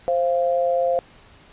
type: tone pair together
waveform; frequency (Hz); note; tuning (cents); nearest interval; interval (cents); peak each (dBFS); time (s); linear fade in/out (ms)
sine; 525.3 / 691; C5 / F5; +7 / -19; perfect fourth; 474; -19 / -22; 0.08-0.99; 0
effects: pink hiss -50 dBFS RMS until 1.52 s + resampled to 8000 Hz